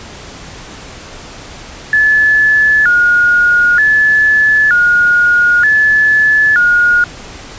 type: tone with vibrato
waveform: sine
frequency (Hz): 1574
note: G6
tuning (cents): +7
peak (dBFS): -6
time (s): 1.93-7.04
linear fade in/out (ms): 2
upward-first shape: square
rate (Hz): 0.54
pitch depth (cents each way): 160
effects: pink hiss -31 dBFS RMS until 7.58 s + resampled to 16000 Hz

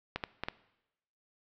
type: clicks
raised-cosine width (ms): 0.3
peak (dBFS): -17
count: 4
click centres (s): 0.16 / 0.238 / 0.436 / 0.485
effects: noise-tail reverb RT60 0.9 s tail -19 dB re dry + low-pass 5000 Hz 12 dB/octave

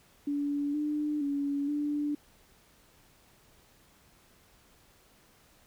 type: tone with pitch steps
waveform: sine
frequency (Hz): 287.3 / 298.7 / 283.2 / 293.5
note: D4 / D4 / C#4 / D4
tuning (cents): -38 / +29 / +37 / -1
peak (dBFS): -28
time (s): 0.27-2.15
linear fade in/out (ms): 5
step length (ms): 470
effects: pink hiss -62 dBFS RMS until 5.66 s

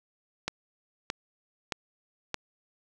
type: click train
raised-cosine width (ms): 0.2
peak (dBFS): -12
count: 4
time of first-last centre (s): 0.48-2.343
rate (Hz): 1.61
effects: none

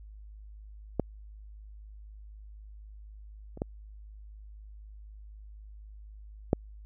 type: clicks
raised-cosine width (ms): 2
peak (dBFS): -12 / -30 / -16 / -9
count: 4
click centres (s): 0.997 / 3.574 / 3.619 / 6.531
effects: added 52 Hz sine -45 dBFS peak until 6.85 s

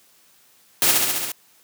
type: noise with echo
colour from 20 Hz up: white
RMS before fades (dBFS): -17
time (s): 0.82-0.91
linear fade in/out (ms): 0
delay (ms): 68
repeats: 6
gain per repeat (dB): -2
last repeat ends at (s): 1.318
effects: white hiss -56 dBFS RMS until 1.63 s + high-pass 100 Hz 12 dB/octave

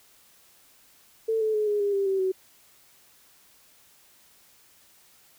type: tone with pitch steps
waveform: sine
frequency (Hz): 446.2 / 435.5 / 425.1 / 414.9 / 404.9 / 395.2 / 385.8 / 376.5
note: A4 / A4 / G#4 / G#4 / G#4 / G4 / G4 / F#4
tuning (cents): +24 / -18 / +40 / -2 / -44 / +14 / -28 / +30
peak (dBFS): -22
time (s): 1.28-2.32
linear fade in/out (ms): 10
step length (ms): 130
effects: white hiss -58 dBFS RMS until 5.38 s

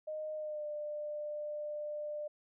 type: tone with pitch glide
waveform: sine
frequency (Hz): 617 to 597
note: D#5 to D5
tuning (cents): -15 to +28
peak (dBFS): -37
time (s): 0.07-2.28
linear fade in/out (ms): 10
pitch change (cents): -57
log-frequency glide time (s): 0.35-0.66
effects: none

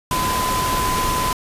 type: tone in noise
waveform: sine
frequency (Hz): 1012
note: B5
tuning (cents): +42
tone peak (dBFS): -20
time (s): 0.11-1.33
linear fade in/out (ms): 2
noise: pink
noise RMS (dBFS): -23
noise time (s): 0.11-1.33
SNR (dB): 0
effects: resampled to 32000 Hz

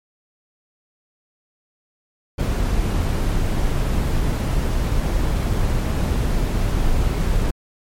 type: noise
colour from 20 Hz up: brown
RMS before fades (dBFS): -19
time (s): 2.38-7.51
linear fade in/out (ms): 10
effects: MP3 64 kbps

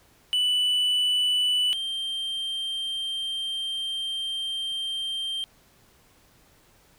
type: tone pair in turn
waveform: triangle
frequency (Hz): 2976 / 3160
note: F#7 / G7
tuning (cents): +9 / +13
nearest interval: minor second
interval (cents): 104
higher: second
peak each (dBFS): -19 / -26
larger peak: first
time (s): 0.33-1.73 / 1.73-5.44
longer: second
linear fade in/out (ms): 0
effects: pink hiss -59 dBFS RMS until 6.98 s

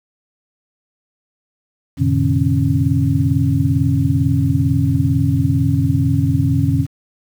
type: tone cluster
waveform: sine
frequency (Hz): 91.4 / 115.8 / 133.6 / 153.7 / 273.8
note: F#2 / A#2 / C3 / D#3 / C#4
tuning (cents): -21 / -11 / +36 / -21 / -21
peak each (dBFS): -19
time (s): 1.97-6.87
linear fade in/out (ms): 50
effects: 7-bit

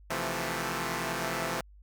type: chord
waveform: 5% pulse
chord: F major seventh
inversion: second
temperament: equal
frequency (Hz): 130.81 / 164.81 / 174.61 / 220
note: C3 / E3 / F3 / A3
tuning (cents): 0 / 0 / 0 / 0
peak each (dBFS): -25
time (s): 0.1-1.61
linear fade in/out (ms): 5
effects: added 50 Hz sine -51 dBFS peak until 1.82 s

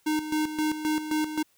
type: tone with tremolo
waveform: square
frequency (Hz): 307.7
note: D#4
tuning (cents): -19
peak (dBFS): -24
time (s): 0.06-1.43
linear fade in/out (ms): 10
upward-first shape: square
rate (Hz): 3.8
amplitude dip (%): 65
effects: white hiss -66 dBFS RMS until 1.57 s

